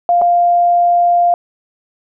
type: tone with dropouts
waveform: sine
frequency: 698.5 Hz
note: F5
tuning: in tune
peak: -8 dBFS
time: 0.09-1.34 s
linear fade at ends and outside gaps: 1 ms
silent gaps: 0.215-0.219 s
effects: none